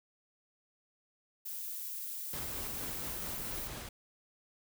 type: noise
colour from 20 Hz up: violet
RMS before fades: -41 dBFS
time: 1.45-3.68 s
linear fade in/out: 10 ms
type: noise with tremolo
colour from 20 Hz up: pink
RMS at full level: -43 dBFS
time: 2.33-3.89 s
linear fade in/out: 5 ms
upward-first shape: sine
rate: 4.4 Hz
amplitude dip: 25%
effects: none